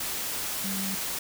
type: tone in noise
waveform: sine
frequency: 193.9 Hz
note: G3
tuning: 19 cents flat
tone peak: -32 dBFS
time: 0.64-0.95 s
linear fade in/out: 5 ms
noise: white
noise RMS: -32 dBFS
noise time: 0-1.19 s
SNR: -3 dB
effects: none